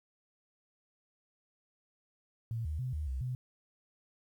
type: tone with pitch steps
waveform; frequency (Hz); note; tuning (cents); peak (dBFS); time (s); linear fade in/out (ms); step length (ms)
sine; 114.4 / 76.5 / 127.5 / 75.9 / 65.1 / 126.3; A#2 / D#2 / C3 / D#2 / C2 / B2; -32 / -29 / -44 / -42 / -8 / +39; -33; 2.51-3.35; 0; 140
effects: 11-bit